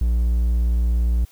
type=tone; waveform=triangle; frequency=58.7 Hz; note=A#1; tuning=13 cents sharp; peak=-14 dBFS; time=0.01-1.25 s; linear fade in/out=5 ms; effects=white hiss -54 dBFS RMS until 1.31 s